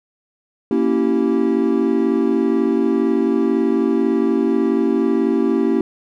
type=chord; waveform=triangle; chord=A# diminished seventh; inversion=none; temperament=equal with one note detuned; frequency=233.1 / 277.2 / 329.6 / 387.7 Hz; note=A#3 / C#4 / E4 / G4; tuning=0 / 0 / 0 / -19 cents; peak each=-18 dBFS; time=0.71-5.81 s; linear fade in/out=2 ms; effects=none